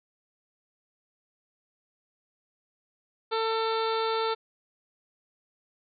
harmonic tone, 447.6 Hz, A4, 30 cents sharp, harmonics 1 / 2 / 3 / 4 / 5 / 6 / 7 / 8 / 9 / 10, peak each -28 / -31 / -32 / -44 / -43 / -45 / -48 / -39 / -41 / -43 dBFS, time 3.31-4.35 s, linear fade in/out 20 ms, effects none

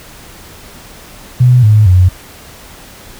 sine tone with pitch steps, 124.7 / 106.69 / 91.29 Hz, B2 / G#2 / F#2, +17 / +47 / -23 cents, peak -3 dBFS, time 1.4-2.09 s, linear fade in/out 10 ms, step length 230 ms, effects pink hiss -35 dBFS RMS until 3.19 s

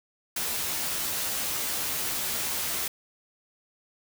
white noise with comb filter, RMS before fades -30 dBFS, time 0.36-2.88 s, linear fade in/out 5 ms, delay 13 ms, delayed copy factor +0.5, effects none

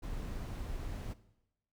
brown noise, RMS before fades -40 dBFS, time 0.02-1.14 s, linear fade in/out 20 ms, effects noise-tail reverb RT60 0.9 s tail -17 dB re dry

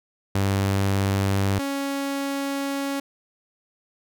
sawtooth tone pair in turn, 98.1 / 277.5 Hz, G2 / C#4, +2 / +2 cents, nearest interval octave + tritone, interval 1800 cents, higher second, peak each -16 / -21 dBFS, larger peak first, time 0.35-1.59 / 1.59-3 s, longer second, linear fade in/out 5 ms, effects none

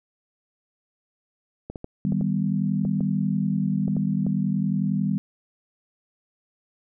clicks, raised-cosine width 2 ms, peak -20 dBFS, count 10, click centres 1.7 / 1.758 / 1.844 / 2.122 / 2.211 / 2.851 / 3.007 / 3.88 / 3.967 / 4.266 s
sine chord, Eb augmented, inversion none, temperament equal, 155.56 / 196 / 246.9 Hz, Eb3 / G3 / B3, 0 / 0 / 0 cents, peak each -26 / -23 / -29 dBFS, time 2.05-5.18 s, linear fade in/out 0 ms
effects none

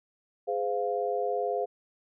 sine chord, F minor, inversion first, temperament equal with one note detuned, 415.3 / 513.4 / 698.5 Hz, Ab4 / C5 / F5, 0 / -33 / 0 cents, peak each -31 dBFS, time 0.47-1.66 s, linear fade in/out 20 ms, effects none

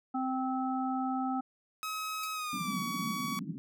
harmonic tone, 260.2 Hz, C4, 9 cents flat, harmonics 1 / 3 / 5, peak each -32 / -34 / -39 dBFS, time 0.14-1.41 s, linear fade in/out 10 ms
sawtooth tone with pitch glide, 1276 to 1130.2 Hz, D#6 to C#6, +43 to +33 cents, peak -31 dBFS, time 1.83-3.39 s, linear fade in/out 0 ms, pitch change -210 cents, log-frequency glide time 2.33-2.79 s
5% pulse tone with exponential decay, 2349 Hz, D7, in tune, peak -27 dBFS, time 2.23-2.31 s, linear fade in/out 5 ms, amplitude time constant 16 ms
white band-pass noise, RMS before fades -38 dBFS, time 2.53-3.58 s, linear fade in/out 0 ms, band 160 to 260 Hz, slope 48 dB/octave
effects none

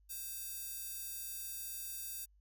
square tone with high-pass filter, 523.3 Hz, C5, in tune, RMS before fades -44 dBFS, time 0.09-2.26 s, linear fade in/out 20 ms, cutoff 10000 Hz, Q 0.69, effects added 50 Hz sine -64 dBFS peak until 2.4 s

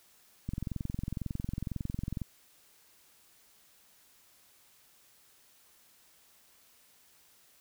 click train, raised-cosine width 5 ms, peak -22 dBFS, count 39, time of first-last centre 0.49-2.217 s, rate 22 Hz, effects white hiss -63 dBFS RMS until 7.6 s

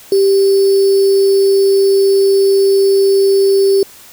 sine tone with sample-and-hold, 392 Hz, G4, in tune, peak -7 dBFS, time 0.12-3.83 s, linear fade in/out 2 ms, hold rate 4900 Hz, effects white hiss -39 dBFS RMS until 4.12 s

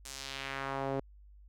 sawtooth tone with band-pass filter sweep, 136.2 Hz, C#3, 30 cents flat, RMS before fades -38 dBFS, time 0.05-1 s, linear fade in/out 5 ms, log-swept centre 8300 to 450 Hz, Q 1.3, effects added 50 Hz sine -53 dBFS peak until 1.48 s

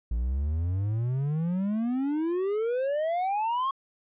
triangle exponential sweep, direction up, 55.1 to 1104 Hz, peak -23 dBFS, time 0.11-3.71 s, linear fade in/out 5 ms, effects resampled to 8000 Hz

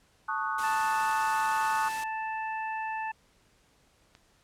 sine chord, D# half-diminished seventh, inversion second, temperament equal, 880 / 1108.7 / 1244.5 / 1480 Hz, A5 / C#6 / D#6 / F#6, 0 / 0 / 0 / 0 cents, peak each -34 dBFS, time 0.28-1.89 s, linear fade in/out 10 ms
white noise, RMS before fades -40 dBFS, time 0.58-2.04 s, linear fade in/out 5 ms
harmonic tone, 880 Hz, A5, in tune, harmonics 1 / 2 / 3, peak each -32 / -38 / -42 dBFS, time 0.63-3.12 s, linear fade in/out 10 ms
click, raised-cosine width 0.2 ms, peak -34 dBFS, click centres 4.151 s
effects pink hiss -65 dBFS RMS until 4.43 s + low-pass 10000 Hz 12 dB/octave

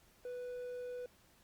triangle tone, 493.9 Hz, B4, in tune, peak -39 dBFS, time 0.25-1.06 s, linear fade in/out 2 ms, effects pink hiss -67 dBFS RMS until 1.43 s + Opus 48 kbps

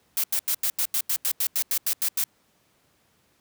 blue noise bursts, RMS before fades -24 dBFS, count 14, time 0.17-2.24 s, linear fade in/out 2 ms, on 68 ms, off 86 ms, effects pink hiss -65 dBFS RMS until 3.4 s + high-pass 80 Hz 12 dB/octave

